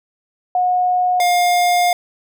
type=tone pair in turn; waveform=sine / square; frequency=726 / 709 Hz; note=F#5 / F5; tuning=-33 / +26 cents; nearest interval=unison; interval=41 cents; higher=first; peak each=-13 dBFS; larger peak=neither; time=0.55-1.2 / 1.2-1.93 s; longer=second; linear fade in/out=2 ms; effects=none